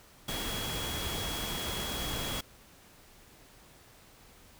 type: tone in noise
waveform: sine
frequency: 3324 Hz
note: G#7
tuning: 1 cent sharp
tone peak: -39 dBFS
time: 0.28-2.41 s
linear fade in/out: 5 ms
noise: pink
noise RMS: -36 dBFS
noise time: 0.28-2.41 s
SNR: -6 dB
effects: pink hiss -57 dBFS RMS until 4.59 s